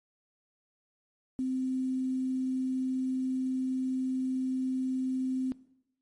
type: tone with quantisation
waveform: sine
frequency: 259.3 Hz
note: C4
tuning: 15 cents flat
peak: -28 dBFS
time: 1.39-5.52 s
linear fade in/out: 0 ms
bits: 9
effects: noise-tail reverb RT60 0.8 s tail -19 dB re dry + MP3 48 kbps